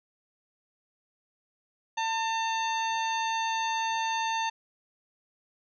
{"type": "harmonic tone", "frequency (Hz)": 899, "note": "A5", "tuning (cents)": 37, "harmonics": [1, 2, 3, 4, 5, 7], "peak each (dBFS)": [-28, -36, -37, -38, -44, -42], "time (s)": [1.97, 4.5], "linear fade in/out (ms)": 10, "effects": []}